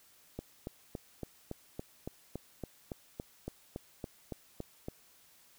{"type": "click train", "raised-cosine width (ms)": 2, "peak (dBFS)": -25, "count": 17, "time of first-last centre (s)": [0.39, 4.884], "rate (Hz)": 3.56, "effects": ["white hiss -63 dBFS RMS until 5.58 s"]}